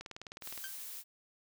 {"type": "click train", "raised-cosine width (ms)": 0.2, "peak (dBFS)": -27, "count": 12, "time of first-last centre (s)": [0.01, 0.577], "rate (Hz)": 19.4}
{"type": "noise", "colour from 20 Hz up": "blue", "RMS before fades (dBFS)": -45, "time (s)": [0.41, 1.04], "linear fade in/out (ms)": 50}
{"type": "tone with exponential decay", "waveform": "sawtooth", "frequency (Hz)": 1568, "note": "G6", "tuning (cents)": 0, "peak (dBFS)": -35, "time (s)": [0.64, 0.77], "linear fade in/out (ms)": 0, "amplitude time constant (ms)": 28}
{"effects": []}